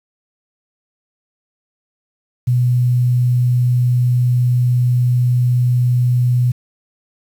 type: tone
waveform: sine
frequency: 123.47 Hz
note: B2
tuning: in tune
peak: -11 dBFS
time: 2.47-6.52 s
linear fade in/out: 10 ms
effects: 7-bit